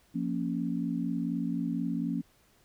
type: chord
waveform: sine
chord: Bb minor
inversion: second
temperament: equal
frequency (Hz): 174.61 / 233.1 / 277.2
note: F3 / Bb3 / Db4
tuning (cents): 0 / 0 / 0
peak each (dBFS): -33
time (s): 0.14-2.22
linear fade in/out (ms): 20
effects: pink hiss -65 dBFS RMS until 2.64 s